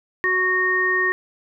harmonic tone, 370 Hz, F#4, in tune, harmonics 1 / 3 / 5, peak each -25 / -26 / -18 dBFS, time 0.24-1.12 s, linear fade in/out 0 ms, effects none

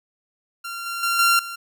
sawtooth tone with level steps, 1379 Hz, F6, 22 cents flat, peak -26 / -23 / -16 / -11 / -27 dBFS, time 0.64-1.56 s, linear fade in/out 10 ms, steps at 0.86 / 1.03 / 1.19 / 1.39 s, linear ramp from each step 2 ms, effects none

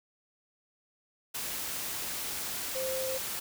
sine tone in noise, 523.3 Hz, C5, in tune, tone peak -32 dBFS, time 2.75-3.18 s, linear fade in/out 10 ms, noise white, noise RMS -36 dBFS, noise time 1.34-3.4 s, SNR +1 dB, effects none

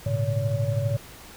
sine tone cluster, 105.8 / 118.3 / 140.6 / 567 Hz, G#2 / A#2 / C#3 / C#5, +33 / +26 / +25 / +39 cents, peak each -26 / -27 / -29 / -30 dBFS, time 0.06-0.97 s, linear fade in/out 5 ms, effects pink hiss -45 dBFS RMS until 1.36 s

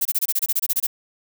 violet noise bursts, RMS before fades -20 dBFS, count 13, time 0.01-0.869 s, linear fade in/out 10 ms, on 43 ms, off 25 ms, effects none

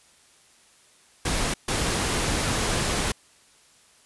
pink noise bursts at uneven times, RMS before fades -25 dBFS, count 2, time 1.25-1.54 / 1.68-3.12 s, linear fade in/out 5 ms, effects white hiss -57 dBFS RMS until 4.05 s + resampled to 24000 Hz

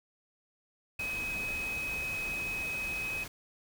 sine tone in noise, 2535 Hz, D#7, 32 cents sharp, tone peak -33 dBFS, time 0.99-3.24 s, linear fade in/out 5 ms, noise pink, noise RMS -43 dBFS, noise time 0.99-3.28 s, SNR +7 dB, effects none

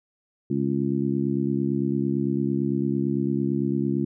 harmonic tone, 68.9 Hz, C#2, 10 cents flat, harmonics 2 / 3 / 4 / 5, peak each -28 / -26 / -27 / -28 dBFS, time 0.5-4.05 s, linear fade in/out 5 ms, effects none

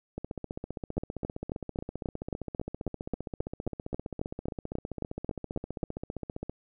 two click trains, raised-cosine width 2 ms, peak -22 / -17 dBFS, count 97 / 19, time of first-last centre 0.18-6.496 / 0.98-5.832 s, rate 15.2 / 3.71 Hz, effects none

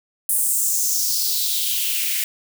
blue noise with high-pass filter sweep, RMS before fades -21 dBFS, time 0.29-2.24 s, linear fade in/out 2 ms, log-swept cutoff 9800 to 2100 Hz, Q 3.3, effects none

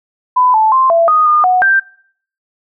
sine tone with pitch steps, 1002 / 874 / 1050 / 670 / 1241 / 1217 / 735 / 1573 Hz, B5 / A5 / C6 / E5 / D#6 / D#6 / F#5 / G6, +25 / -12 / +6 / +28 / -5 / -39 / -12 / +6 cents, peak -7 dBFS, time 0.36-1.8 s, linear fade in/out 10 ms, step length 180 ms, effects noise-tail reverb RT60 0.6 s tail -22 dB re dry

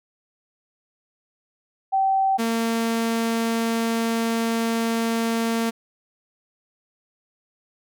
sine / sawtooth tone pair in turn, 773 / 228.5 Hz, G5 / A#3, -24 / -34 cents, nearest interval octave + major sixth, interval 2110 cents, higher first, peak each -17 dBFS, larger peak neither, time 1.92-2.38 / 2.38-5.71 s, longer second, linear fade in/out 20 ms, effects none

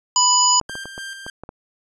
harmonic tone, 991 Hz, B5, 6 cents sharp, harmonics 1 / 3 / 5 / 7, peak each -17 / -24 / -20 / -16 dBFS, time 0.16-0.6 s, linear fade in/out 2 ms
clicks, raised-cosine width 1 ms, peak -20 dBFS, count 8, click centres 0.613 / 0.696 / 0.754 / 0.856 / 0.979 / 1.265 / 1.436 / 1.491 s
sawtooth tone with tremolo, 1584 Hz, G6, 18 cents sharp, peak -26 dBFS, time 0.69-1.3 s, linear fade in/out 2 ms, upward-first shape square, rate 3.4 Hz, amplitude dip 45%
effects resampled to 24000 Hz

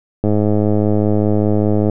click train, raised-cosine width 2 ms, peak -3 dBFS, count 175, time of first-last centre 0.24-1.897 s, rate 105 Hz, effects none

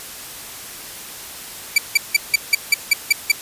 sawtooth tone bursts, 2320 Hz, D7, 22 cents flat, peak -6 dBFS, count 9, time 1.76-3.318 s, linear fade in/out 5 ms, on 22 ms, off 170 ms, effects white hiss -34 dBFS RMS until 3.41 s + resampled to 32000 Hz

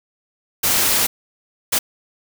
white noise bursts at uneven times, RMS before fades -17 dBFS, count 2, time 0.63-1.07 / 1.72-1.79 s, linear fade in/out 10 ms, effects none

